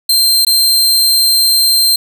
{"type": "tone with dropouts", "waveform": "sawtooth", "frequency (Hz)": 4154, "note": "C8", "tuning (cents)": -13, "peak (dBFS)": -5, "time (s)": [0.09, 1.96], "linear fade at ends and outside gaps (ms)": 5, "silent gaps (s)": [0.45, 0.467], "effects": ["7-bit"]}